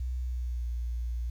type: tone with pitch glide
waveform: sine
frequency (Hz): 62.5 to 59.3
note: B1 to A#1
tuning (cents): +21 to +30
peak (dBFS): -29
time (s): 0-1.3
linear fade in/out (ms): 5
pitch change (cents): -91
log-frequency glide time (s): 0.2-0.7
effects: tanh soft clip ceiling -25 dBFS + 10-bit